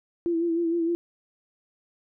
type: tone with vibrato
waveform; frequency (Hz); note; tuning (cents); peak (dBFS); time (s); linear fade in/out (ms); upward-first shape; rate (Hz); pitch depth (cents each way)
sine; 336.1; E4; +34; -22; 0.26-0.95; 0; sine; 6.5; 44
effects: none